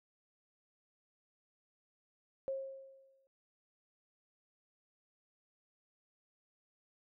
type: tone with exponential decay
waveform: sine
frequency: 538 Hz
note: C5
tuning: 48 cents sharp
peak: -33 dBFS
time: 2.48-3.27 s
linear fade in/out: 0 ms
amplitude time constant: 170 ms
effects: none